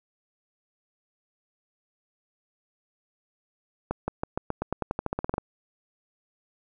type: accelerating click train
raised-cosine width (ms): 1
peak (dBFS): -13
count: 17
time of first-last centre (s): 3.91-5.381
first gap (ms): 170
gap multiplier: 0.91
effects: none

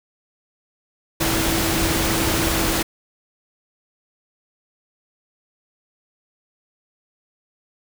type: tone in noise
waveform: sine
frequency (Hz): 327.5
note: E4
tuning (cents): -11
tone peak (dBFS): -25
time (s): 1.2-2.83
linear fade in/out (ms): 10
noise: pink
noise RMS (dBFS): -21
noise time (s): 1.2-2.83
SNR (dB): -7
effects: none

